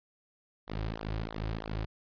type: tone with flanger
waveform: sawtooth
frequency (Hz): 54.1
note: A1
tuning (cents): -29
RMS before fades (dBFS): -36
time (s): 0.67-1.86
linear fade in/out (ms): 20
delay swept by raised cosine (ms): 0.37 to 4.67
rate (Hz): 3.1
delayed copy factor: -0.9
effects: resampled to 11025 Hz